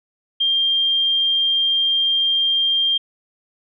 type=tone; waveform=sine; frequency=3193 Hz; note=G7; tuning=31 cents sharp; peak=-15 dBFS; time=0.4-2.98 s; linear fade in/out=10 ms; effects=none